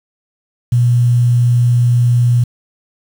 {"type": "tone with quantisation", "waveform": "sine", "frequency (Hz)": 121, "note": "B2", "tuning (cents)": -35, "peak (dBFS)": -8, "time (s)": [0.72, 2.44], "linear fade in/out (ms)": 5, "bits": 6, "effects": []}